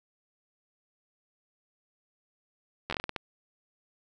slowing click train, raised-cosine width 0.3 ms, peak -16 dBFS, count 9, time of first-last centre 2.9-3.162 s, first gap 11 ms, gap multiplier 1.3, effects none

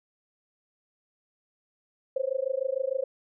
sine tone with amplitude modulation, 530 Hz, C5, 22 cents sharp, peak -22 dBFS, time 2.16-3.04 s, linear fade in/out 5 ms, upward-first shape sine, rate 26.6 Hz, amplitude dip 100%, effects none

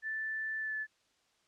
sine tone with pitch glide, 1760 to 1737.8 Hz, A6 to A6, 0 to -22 cents, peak -34 dBFS, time 0.02-0.87 s, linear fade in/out 50 ms, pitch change -22 cents, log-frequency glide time 0.59-0.75 s, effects white hiss -72 dBFS RMS until 1.47 s + low-pass 6000 Hz 12 dB/octave

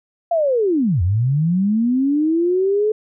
sine linear two-way sweep, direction down then up, 698.5 to 82.41 to 434.7 Hz, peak -14 dBFS, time 0.31-2.92 s, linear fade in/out 5 ms, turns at 1.02 s, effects none

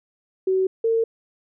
sine tone pair in turn, 377.6 / 454 Hz, F#4 / A#4, +35 / -46 cents, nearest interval minor third, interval 319 cents, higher second, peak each -17 dBFS, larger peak neither, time 0.47-0.67 / 0.84-1.04 s, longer neither, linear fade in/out 5 ms, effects none

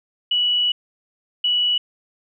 sine tone bursts at uneven times, 2942 Hz, F#7, 11 cents flat, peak -16 dBFS, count 2, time 0.31-0.72 / 1.44-1.78 s, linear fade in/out 5 ms, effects none

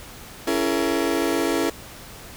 35% pulse chord, A# half-diminished seventh, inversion first, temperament just, 279.7 / 335.6 / 419.5 / 466.2 Hz, C#4 / E4 / G#4 / A#4, +16 / +31 / +17 / 0 cents, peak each -24 / -22 / -26 / -26 dBFS, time 0.47-1.7 s, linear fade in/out 5 ms, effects pink hiss -41 dBFS RMS until 2.36 s

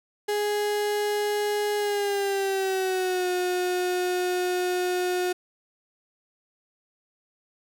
35% pulse tone with pitch glide, 415.3 to 361.5 Hz, G#4 to F#4, 0 to -40 cents, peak -22 dBFS, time 0.28-5.33 s, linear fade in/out 10 ms, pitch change -240 cents, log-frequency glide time 1.77-3.29 s, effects none

